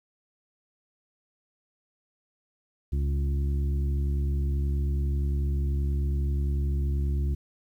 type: harmonic tone with a mistuned harmonic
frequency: 70.4 Hz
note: C#2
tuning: 27 cents sharp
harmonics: 1 / 2 / 3 / 4 / 5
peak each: -24 / -33 / -41 / -44 / -43 dBFS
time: 2.92-7.35 s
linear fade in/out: 10 ms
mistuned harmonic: 2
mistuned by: -21 cents
effects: 10-bit